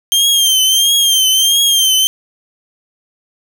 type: tone with vibrato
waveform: sawtooth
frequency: 3167 Hz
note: G7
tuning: 17 cents sharp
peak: -6 dBFS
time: 0.12-2.07 s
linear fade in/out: 0 ms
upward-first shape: triangle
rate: 1.5 Hz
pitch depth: 77 cents each way
effects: none